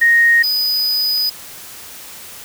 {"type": "tone pair in turn", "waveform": ["sine", "square"], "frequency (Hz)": [1864.7, 4978], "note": ["A#6", "D#8"], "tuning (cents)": [0, 0], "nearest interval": "octave + perfect fourth", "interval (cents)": 1700, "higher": "second", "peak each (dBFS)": [-8, -15], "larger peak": "first", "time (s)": [[0.01, 0.43], [0.43, 1.3]], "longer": "second", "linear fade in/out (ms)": 10, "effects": ["white hiss -35 dBFS RMS until 2.44 s"]}